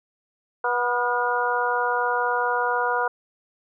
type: harmonic tone with a mistuned harmonic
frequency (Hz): 244.3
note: B3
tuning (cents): -19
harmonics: 2 / 3 / 4 / 5 / 6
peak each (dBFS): -27 / -28 / -25 / -30 / -26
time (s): 0.64-3.08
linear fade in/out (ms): 5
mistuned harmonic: 6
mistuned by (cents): -36
effects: none